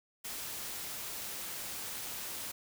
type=noise; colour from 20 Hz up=white; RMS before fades=-41 dBFS; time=0.24-2.52 s; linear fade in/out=10 ms; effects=none